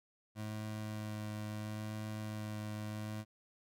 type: tone with vibrato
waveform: 25% pulse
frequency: 107 Hz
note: A2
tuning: 48 cents flat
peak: -36 dBFS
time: 0.35-3.25 s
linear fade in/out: 50 ms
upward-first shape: sine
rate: 0.74 Hz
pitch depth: 12 cents each way
effects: none